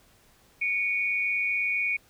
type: tone pair together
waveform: sine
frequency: 2238 / 2438 Hz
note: C#7 / D#7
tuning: +16 / -36 cents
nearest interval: minor second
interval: 148 cents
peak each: -27 dBFS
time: 0.61-1.97 s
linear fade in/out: 10 ms
effects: pink hiss -60 dBFS RMS until 2.09 s